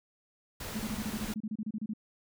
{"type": "noise", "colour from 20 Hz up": "pink", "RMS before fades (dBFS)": -40, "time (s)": [0.6, 1.34], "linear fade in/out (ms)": 5}
{"type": "tone bursts", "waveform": "sine", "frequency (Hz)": 215.1, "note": "A3", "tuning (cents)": -39, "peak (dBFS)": -32, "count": 16, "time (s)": [0.75, 1.936], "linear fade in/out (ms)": 5, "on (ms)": 46, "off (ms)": 30}
{"effects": []}